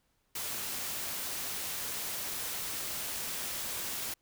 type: noise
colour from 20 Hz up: white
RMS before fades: -37 dBFS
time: 0.35-4.14 s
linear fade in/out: 5 ms
effects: pink hiss -75 dBFS RMS until 4.21 s